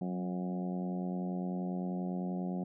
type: harmonic tone with a mistuned harmonic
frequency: 90.1 Hz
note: F#2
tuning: 45 cents flat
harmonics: 2 / 3 / 4 / 5 / 6 / 7 / 8 / 9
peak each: -34 / -43 / -44 / -52 / -49 / -50 / -47 / -54 dBFS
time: 0.01-2.64 s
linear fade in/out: 5 ms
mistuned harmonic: 2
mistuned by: +27 cents
effects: none